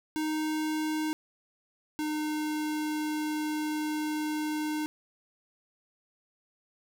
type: tone pair in turn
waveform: square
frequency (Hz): 310 / 305.2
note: D#4 / D#4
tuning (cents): -6 / -33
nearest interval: unison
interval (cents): 27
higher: first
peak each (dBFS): -29 / -30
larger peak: first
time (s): 0.16-1.13 / 1.99-4.86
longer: second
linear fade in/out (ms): 0
effects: none